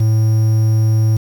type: tone with quantisation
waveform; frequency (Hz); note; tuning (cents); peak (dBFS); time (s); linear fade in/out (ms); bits
triangle; 110; A2; 0; -8; 0-1.17; 5; 6
effects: none